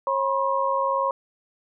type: tone cluster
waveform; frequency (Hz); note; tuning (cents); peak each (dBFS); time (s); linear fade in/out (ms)
sine; 543 / 971 / 1072; C#5 / B5 / C6; -36 / -30 / +42; -25; 0.07-1.11; 2
effects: none